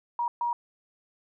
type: tone bursts at uneven times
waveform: sine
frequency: 952 Hz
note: A#5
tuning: 36 cents sharp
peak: -25 dBFS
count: 2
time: 0.19-0.28 / 0.41-0.53 s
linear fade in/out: 2 ms
effects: none